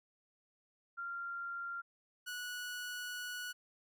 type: tone pair in turn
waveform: sine / sawtooth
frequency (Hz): 1387 / 1469.5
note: F6 / F#6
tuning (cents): -12 / -12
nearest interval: minor second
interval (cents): 100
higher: second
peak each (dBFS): -39 / -37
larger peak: second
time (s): 0.97-1.82 / 2.26-3.53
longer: second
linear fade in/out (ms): 20
effects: none